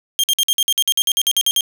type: tone bursts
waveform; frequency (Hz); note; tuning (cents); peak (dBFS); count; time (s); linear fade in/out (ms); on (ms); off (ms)
sawtooth; 3203; G7; +37; -10; 15; 0.19-1.608; 0; 46; 52
effects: none